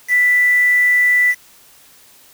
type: tone with quantisation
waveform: sine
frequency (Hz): 1978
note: B6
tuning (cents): +2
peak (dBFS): -10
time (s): 0.08-1.35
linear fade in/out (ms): 50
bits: 5
effects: white hiss -47 dBFS RMS until 2.33 s